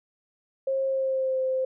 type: tone with pitch glide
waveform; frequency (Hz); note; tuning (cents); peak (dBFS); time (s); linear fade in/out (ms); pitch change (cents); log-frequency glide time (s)
sine; 536 to 521.3; C5 to C5; +42 to -6; -23; 0.67-1.65; 5; -48; 0.86-1.4
effects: none